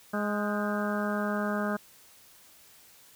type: harmonic tone with a mistuned harmonic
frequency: 207.7 Hz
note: G#3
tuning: in tune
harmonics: 1 / 2 / 3 / 4 / 5 / 6 / 7 / 8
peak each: -30 / -37 / -34 / -41 / -41 / -37 / -39 / -39 dBFS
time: 0.13-1.77 s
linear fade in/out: 10 ms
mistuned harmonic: 8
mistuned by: -75 cents
effects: white hiss -56 dBFS RMS until 3.15 s